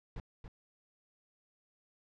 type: noise with echo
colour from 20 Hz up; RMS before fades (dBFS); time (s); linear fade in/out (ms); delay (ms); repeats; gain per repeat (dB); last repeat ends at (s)
brown; -41; 0.16-0.2; 2; 280; 1; -6; 0.48
effects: low-pass 4000 Hz 12 dB/octave